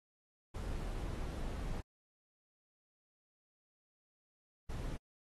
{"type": "noise bursts at uneven times", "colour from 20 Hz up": "brown", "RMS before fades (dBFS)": -40, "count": 2, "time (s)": [[0.54, 1.81], [4.69, 4.97]], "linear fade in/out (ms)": 10, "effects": ["AAC 32 kbps"]}